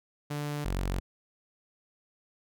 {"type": "tone pair in turn", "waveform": "sawtooth", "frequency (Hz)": [146.83, 46.25], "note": ["D3", "F#1"], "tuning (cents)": [0, 0], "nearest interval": "octave + minor sixth", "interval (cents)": 2000, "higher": "first", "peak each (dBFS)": [-28, -25], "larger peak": "second", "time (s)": [[0.3, 0.65], [0.65, 1]], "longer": "neither", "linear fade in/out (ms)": 10, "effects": []}